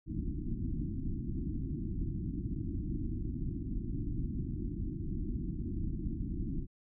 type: low-pass noise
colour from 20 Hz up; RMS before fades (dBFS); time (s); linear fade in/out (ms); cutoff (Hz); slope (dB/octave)
pink; -36; 0.06-6.67; 50; 340; 96
effects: none